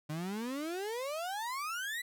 35% pulse exponential sweep, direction up, 147.6 to 2009 Hz, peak -34 dBFS, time 0.09-2.02 s, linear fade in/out 10 ms, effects none

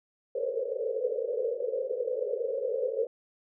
pink band-pass noise, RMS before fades -31 dBFS, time 0.35-3.07 s, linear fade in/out 2 ms, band 440 to 540 Hz, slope 96 dB/octave, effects none

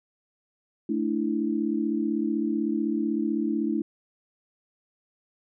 sine chord, A suspended fourth, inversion none, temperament equal, 220 / 293.7 / 329.6 Hz, A3 / D4 / E4, 0 / 0 / 0 cents, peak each -28 dBFS, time 0.89-3.82 s, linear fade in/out 5 ms, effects none

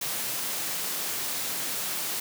white high-pass noise, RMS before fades -31 dBFS, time 0.01-2.2 s, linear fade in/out 5 ms, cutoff 110 Hz, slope 96 dB/octave, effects none

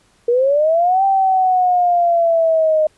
sine linear two-way sweep, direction up then down, 466.2 to 784 to 615 Hz, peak -11 dBFS, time 0.28-2.87 s, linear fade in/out 5 ms, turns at 1.04 s, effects pink hiss -56 dBFS RMS until 2.97 s + resampled to 24000 Hz

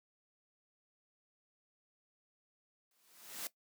white noise with exponential growth, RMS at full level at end -39 dBFS, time 2.91-3.47 s, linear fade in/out 1 ms, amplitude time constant 120 ms, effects noise-tail reverb RT60 0.1 s tail -17 dB re dry + high-pass 200 Hz 12 dB/octave

